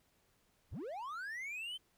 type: linear sweep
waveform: triangle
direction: up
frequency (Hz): 34.61 to 3131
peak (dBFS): -39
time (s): 0.71-1.78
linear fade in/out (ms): 20
effects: pink hiss -74 dBFS RMS until 1.97 s